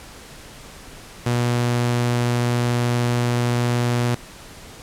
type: tone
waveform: sawtooth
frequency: 120.9 Hz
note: B2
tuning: 36 cents flat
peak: -14 dBFS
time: 1.26-4.15 s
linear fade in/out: 5 ms
effects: pink hiss -41 dBFS RMS until 4.82 s + low-pass 11000 Hz 12 dB/octave